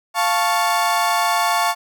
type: chord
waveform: 35% pulse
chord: F augmented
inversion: none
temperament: equal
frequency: 698.5 / 880 / 1108.7 Hz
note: F5 / A5 / C#6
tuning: 0 / 0 / 0 cents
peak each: -19 dBFS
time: 0.14-1.75 s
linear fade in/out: 50 ms
effects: none